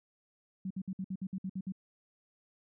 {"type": "tone bursts", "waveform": "sine", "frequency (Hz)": 189, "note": "F#3", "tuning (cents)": 37, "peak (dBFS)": -34, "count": 10, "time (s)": [0.65, 1.722], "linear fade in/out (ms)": 5, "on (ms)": 55, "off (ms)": 58, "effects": []}